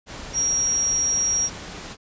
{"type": "tone in noise", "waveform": "sine", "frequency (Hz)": 5660, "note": "F8", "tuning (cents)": 22, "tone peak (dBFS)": -19, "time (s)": [0.33, 1.5], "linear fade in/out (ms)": 50, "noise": "pink", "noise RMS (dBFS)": -36, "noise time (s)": [0.06, 1.97], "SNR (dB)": 14, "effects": ["resampled to 16000 Hz"]}